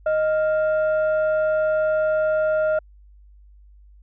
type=tone pair together; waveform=sine; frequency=622.3 / 1397 Hz; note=D#5 / F6; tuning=0 / 0 cents; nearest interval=octave + major second; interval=1400 cents; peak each=-17 / -27 dBFS; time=0.06-2.79 s; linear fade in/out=5 ms; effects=tanh soft clip ceiling -12 dBFS + added 50 Hz sine -46 dBFS peak until 4.02 s